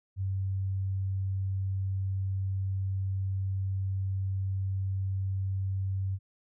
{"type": "tone", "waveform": "sine", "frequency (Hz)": 96.1, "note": "G2", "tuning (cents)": -34, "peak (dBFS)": -28, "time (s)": [0.16, 6.19], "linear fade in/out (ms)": 50, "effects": []}